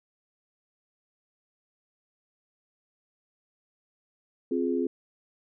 sine chord, F minor, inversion second, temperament just, 261.9 / 349.2 / 419.1 Hz, C4 / F4 / Ab4, +2 / 0 / +16 cents, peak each -28 / -29 / -30 dBFS, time 4.51-4.87 s, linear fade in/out 5 ms, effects none

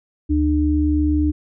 sine tone pair together, 75.1 / 301.4 Hz, D2 / D4, +39 / +45 cents, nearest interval 2 octaves, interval 2406 cents, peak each -18 / -17 dBFS, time 0.29-1.32 s, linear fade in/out 20 ms, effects none

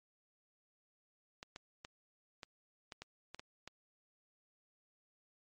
clicks, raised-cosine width 0.2 ms, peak -29 dBFS, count 9, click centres 1.429 / 1.561 / 1.849 / 2.432 / 2.922 / 3.02 / 3.346 / 3.395 / 3.676 s, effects MP3 48 kbps

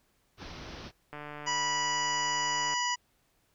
pink low-pass noise, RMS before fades -44 dBFS, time 0.37-0.92 s, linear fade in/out 50 ms, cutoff 5900 Hz, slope 96 dB/octave
click train, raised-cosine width 0.5 ms, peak -27 dBFS, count 239, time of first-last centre 1.13-2.738 s, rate 148 Hz
harmonic tone, 979 Hz, B5, 15 cents flat, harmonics 1 / 2 / 3 / 5 / 6 / 7, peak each -31 / -34 / -36 / -38 / -39 / -39 dBFS, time 1.46-2.96 s, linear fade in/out 20 ms
effects pink hiss -71 dBFS RMS until 3.54 s

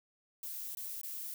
violet noise with dropouts, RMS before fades -42 dBFS, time 0.43-1.34 s, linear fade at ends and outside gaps 1 ms, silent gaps 0.75-0.771 / 1.014-1.033 s, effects none

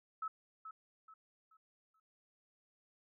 sine tone with echo, 1299 Hz, E6, 26 cents flat, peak -37 dBFS, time 0.22-0.28 s, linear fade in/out 5 ms, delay 430 ms, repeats 4, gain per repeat -9 dB, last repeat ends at 2 s, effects none

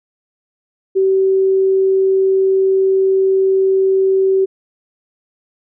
sine tone, 383.4 Hz, G4, 38 cents flat, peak -10 dBFS, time 0.95-4.46 s, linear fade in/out 20 ms, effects none

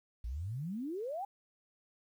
sine exponential sweep, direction up, 52.9 to 830.6 Hz, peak -36 dBFS, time 0.24-1.25 s, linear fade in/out 5 ms, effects 11-bit

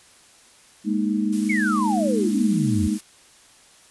sine chord, Ab suspended second, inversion none, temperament equal, 207.7 / 233.1 / 311.1 Hz, Ab3 / Bb3 / Eb4, 0 / 0 / 0 cents, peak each -22 / -26 / -25 dBFS, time 0.84-2.99 s, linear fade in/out 50 ms
blue noise, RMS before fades -36 dBFS, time 1.32-3.01 s, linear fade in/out 10 ms
sine exponential sweep, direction down, 2288 to 79.4 Hz, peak -22 dBFS, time 1.49-2.88 s, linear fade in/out 10 ms
effects white hiss -52 dBFS RMS until 3.9 s + resampled to 24000 Hz

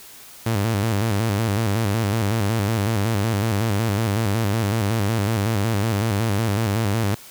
sawtooth tone with vibrato, 106.7 Hz, G#2, 47 cents sharp, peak -15 dBFS, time 0.46-7.15 s, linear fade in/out 5 ms, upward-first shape square, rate 5.4 Hz, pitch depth 110 cents each way, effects white hiss -43 dBFS RMS until 7.3 s

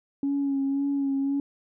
sine tone with vibrato, 277.2 Hz, C#4, in tune, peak -22 dBFS, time 0.23-1.4 s, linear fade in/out 2 ms, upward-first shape sine, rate 1.9 Hz, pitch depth 27 cents each way, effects tanh soft clip ceiling -19 dBFS

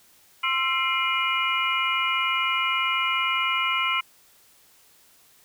sine tone cluster, 1049 / 1343 / 2110 / 2405 / 2913 Hz, C6 / E6 / C7 / D7 / F#7, +4 / +32 / +14 / +41 / -28 cents, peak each -28 dBFS, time 0.43-4.01 s, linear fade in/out 10 ms, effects white hiss -57 dBFS RMS until 5.44 s

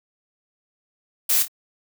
blue noise with echo, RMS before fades -19 dBFS, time 1.29-1.43 s, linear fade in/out 10 ms, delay 26 ms, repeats 2, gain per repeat -9 dB, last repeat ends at 1.482 s, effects none

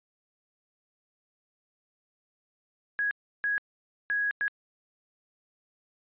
sine tone bursts at uneven times, 1661.2 Hz, G#6, in tune, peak -25 dBFS, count 4, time 2.99-3.11 / 3.44-3.58 / 4.1-4.31 / 4.41-4.48 s, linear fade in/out 0 ms, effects resampled to 8000 Hz

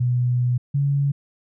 sine tone pair in turn, 123.47 / 140.88 Hz, B2 / C#3, 0 / +28 cents, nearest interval major second, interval 228 cents, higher second, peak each -17 dBFS, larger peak neither, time 0-0.58 / 0.74-1.12 s, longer first, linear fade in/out 10 ms, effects none

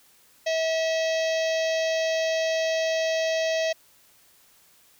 harmonic tone with a mistuned harmonic, 646 Hz, E5, 35 cents flat, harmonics 1 / 3 / 4 / 5 / 6 / 7 / 8 / 9 / 10, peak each -23 / -33 / -35 / -37 / -39 / -40 / -41 / -42 / -43 dBFS, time 0.46-3.73 s, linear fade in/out 10 ms, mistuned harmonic 8, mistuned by +35 cents, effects white hiss -58 dBFS RMS until 4.99 s

